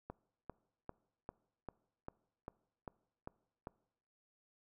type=click train; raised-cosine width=1 ms; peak=-30 dBFS; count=10; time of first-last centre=0.1-3.671 s; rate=2.52 Hz; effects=noise-tail reverb RT60 0.8 s tail -23 dB re dry